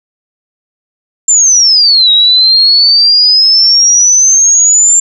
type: exponential two-way sweep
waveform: sine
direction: down then up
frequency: 7340 to 3802 to 7340 Hz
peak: -3 dBFS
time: 1.28-5 s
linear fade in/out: 5 ms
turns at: 2.11 s
effects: none